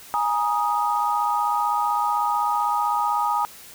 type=chord; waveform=sine; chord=Ab suspended second; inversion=none; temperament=equal with one note detuned; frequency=830.6 / 946.4 / 1244.5 Hz; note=Ab5 / Bb5 / Eb6; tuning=0 / +26 / 0 cents; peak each=-24 dBFS; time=0.14-3.45 s; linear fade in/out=0 ms; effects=white hiss -44 dBFS RMS until 3.74 s